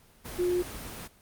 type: tone in noise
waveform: sine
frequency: 356.5 Hz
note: F4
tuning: 36 cents sharp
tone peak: -24 dBFS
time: 0.38-0.63 s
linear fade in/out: 20 ms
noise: pink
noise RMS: -40 dBFS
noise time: 0.24-1.08 s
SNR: +13 dB
effects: pink hiss -59 dBFS RMS until 1.21 s + Opus 24 kbps